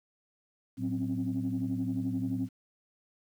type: tone cluster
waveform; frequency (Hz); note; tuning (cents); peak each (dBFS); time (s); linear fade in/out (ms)
sine; 112 / 185.1 / 261.5 / 273; A2 / F#3 / C4 / C#4; +31 / +1 / -1 / -26; -35 / -37 / -31 / -37; 0.77-2.49; 50
effects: tanh soft clip ceiling -22 dBFS + 10-bit